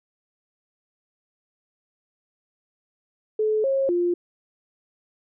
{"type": "tone with pitch steps", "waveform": "sine", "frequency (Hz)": [431.2, 541, 350.2], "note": ["A4", "C#5", "F4"], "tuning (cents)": [-35, -42, 5], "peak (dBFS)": -19, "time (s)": [3.39, 4.14], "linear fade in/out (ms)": 5, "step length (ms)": 250, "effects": []}